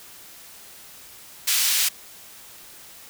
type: high-pass noise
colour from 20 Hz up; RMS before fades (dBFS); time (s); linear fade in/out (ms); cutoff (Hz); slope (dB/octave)
pink; -21; 1.47-1.89; 10; 3000; 12
effects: white hiss -45 dBFS RMS until 3.09 s